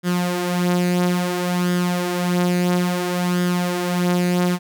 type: tone with flanger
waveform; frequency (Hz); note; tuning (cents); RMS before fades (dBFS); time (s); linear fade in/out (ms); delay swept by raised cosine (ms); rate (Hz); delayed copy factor
sawtooth; 178; F3; +33; -20; 0.03-4.59; 50; 0.59 to 6.09; 0.59; +0.55
effects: none